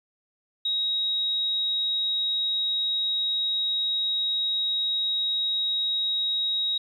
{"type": "tone", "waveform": "sine", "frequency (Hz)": 3798, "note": "A#7", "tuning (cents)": 32, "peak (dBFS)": -23, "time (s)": [0.65, 6.78], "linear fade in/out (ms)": 5, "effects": ["10-bit"]}